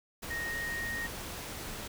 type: tone in noise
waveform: sine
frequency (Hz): 1864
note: A#6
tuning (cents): -1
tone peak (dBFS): -34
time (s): 0.3-1.07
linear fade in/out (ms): 10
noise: pink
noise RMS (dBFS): -41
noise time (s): 0.22-1.88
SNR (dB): +4
effects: none